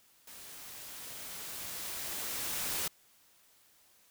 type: noise with level ramp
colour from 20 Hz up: white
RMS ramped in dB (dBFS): -50 to -34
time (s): 0.27-2.88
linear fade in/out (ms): 5
effects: white hiss -65 dBFS RMS until 4.1 s